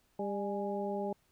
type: harmonic tone with a mistuned harmonic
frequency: 200 Hz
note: G3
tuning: 35 cents sharp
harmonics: 1 / 2 / 3 / 4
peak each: -38 / -37 / -39 / -40 dBFS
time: 0.19-1.13 s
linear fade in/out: 5 ms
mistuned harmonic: 4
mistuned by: +61 cents
effects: pink hiss -72 dBFS RMS until 1.31 s